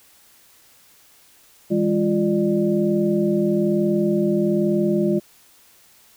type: tone cluster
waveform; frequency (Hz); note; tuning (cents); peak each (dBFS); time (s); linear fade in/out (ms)
sine; 162.1 / 203.2 / 349.1 / 597; E3 / G#3 / F4 / D5; -29 / -38 / -1 / +28; -27 / -20 / -20 / -26; 1.7-5.2; 20
effects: white hiss -53 dBFS RMS until 6.16 s